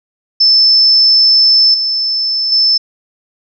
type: tone with level steps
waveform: sine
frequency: 5274 Hz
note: E8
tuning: in tune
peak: -5 / -12 / -7 dBFS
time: 0.4-2.78 s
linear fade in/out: 10 ms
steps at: 1.74 / 2.52 s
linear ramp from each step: 2 ms
effects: none